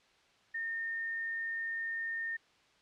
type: tone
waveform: sine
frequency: 1825 Hz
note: A#6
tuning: 37 cents flat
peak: -34 dBFS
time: 0.54-2.37 s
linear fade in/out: 10 ms
effects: white hiss -66 dBFS RMS until 2.81 s + low-pass 4000 Hz 12 dB/octave